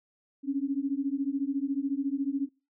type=beating tone pair; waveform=sine; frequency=270 / 284 Hz; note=C#4 / C#4; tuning=-45 / +42 cents; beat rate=14 Hz; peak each=-30 dBFS; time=0.43-2.49 s; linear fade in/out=50 ms; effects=noise-tail reverb RT60 0.3 s tail -23 dB re dry